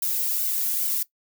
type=noise with flanger; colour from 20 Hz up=violet; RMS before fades=-25 dBFS; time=0.02-1.03 s; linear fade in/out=5 ms; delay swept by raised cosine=1.3 to 2.16 ms; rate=2.4 Hz; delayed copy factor=+0.6; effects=noise-tail reverb RT60 0.1 s tail -18 dB re dry